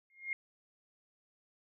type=tone with exponential growth; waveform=sine; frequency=2133 Hz; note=C7; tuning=33 cents sharp; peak=-30 dBFS; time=0.1-0.33 s; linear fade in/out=1 ms; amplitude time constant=49 ms; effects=none